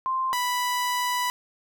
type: tone pair in turn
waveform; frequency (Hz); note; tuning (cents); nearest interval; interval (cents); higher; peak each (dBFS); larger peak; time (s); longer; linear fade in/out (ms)
sine / sawtooth; 1046.5 / 987.8; C6 / B5; 0 / 0; minor second; 100; first; -23 / -20; second; 0.06-0.33 / 0.33-1.3; second; 0
effects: none